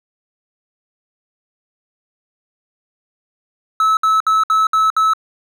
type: tone bursts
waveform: triangle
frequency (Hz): 1300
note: E6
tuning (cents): -24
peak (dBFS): -9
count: 6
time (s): 3.8-5.135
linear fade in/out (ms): 2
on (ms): 170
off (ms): 63
effects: none